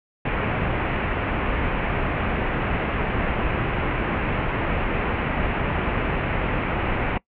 pink low-pass noise, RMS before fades -24 dBFS, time 0.25-7.18 s, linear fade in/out 5 ms, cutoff 2700 Hz, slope 48 dB/octave, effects noise-tail reverb RT60 0.1 s tail -23 dB re dry

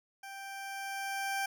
20% pulse tone with level ramp, 785 Hz, G5, 2 cents sharp, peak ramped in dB -39 to -26 dBFS, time 0.23-1.46 s, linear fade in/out 5 ms, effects none

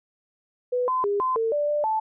sine tone with pitch steps, 495.4 / 1024 / 405.8 / 1029 / 451.6 / 587 / 592 / 875 Hz, B4 / C6 / G#4 / C6 / A4 / D5 / D5 / A5, +5 / -38 / -40 / -29 / +45 / -1 / +14 / -10 cents, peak -21 dBFS, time 0.72-2 s, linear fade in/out 10 ms, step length 160 ms, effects none

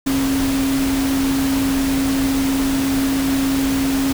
sine tone in noise, 270.6 Hz, C#4, 42 cents flat, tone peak -16 dBFS, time 0.06-4.13 s, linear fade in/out 10 ms, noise pink, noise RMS -25 dBFS, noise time 0.06-4.13 s, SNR +6 dB, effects none

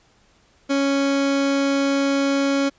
30% pulse tone, 277.1 Hz, C#4, 1 cent flat, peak -15 dBFS, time 0.69-2.7 s, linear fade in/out 20 ms, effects pink hiss -58 dBFS RMS until 2.78 s + resampled to 16000 Hz

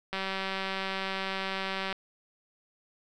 click train, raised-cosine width 0.3 ms, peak -17 dBFS, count 346, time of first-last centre 0.13-1.927 s, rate 192 Hz, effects none

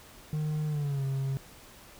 triangle tone with pitch glide, 152.8 to 135.35 Hz, D#3 to C#3, -31 to -41 cents, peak -26 dBFS, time 0.33-1.37 s, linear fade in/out 0 ms, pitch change -210 cents, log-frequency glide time 0.67-1.04 s, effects pink hiss -52 dBFS RMS until 1.99 s

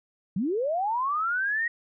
sine linear sweep, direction up, 164.81 to 1900 Hz, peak -24 dBFS, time 0.36-1.68 s, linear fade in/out 5 ms, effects none

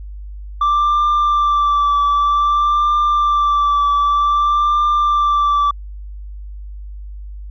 sine tone with vibrato, 1173 Hz, D6, 2 cents flat, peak -9 dBFS, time 0.61-5.71 s, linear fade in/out 5 ms, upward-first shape triangle, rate 0.53 Hz, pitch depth 28 cents each way, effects tanh soft clip ceiling -11 dBFS + added 50 Hz sine -28 dBFS peak until 7.5 s

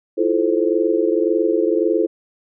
sine chord, F major seventh, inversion third, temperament just, 327.4 / 349.2 / 436.5 / 523.8 Hz, E4 / F4 / A4 / C5, -12 / 0 / -14 / +2 cents, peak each -20 / -20 / -19 / -23 dBFS, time 0.17-2.07 s, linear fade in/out 20 ms, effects none

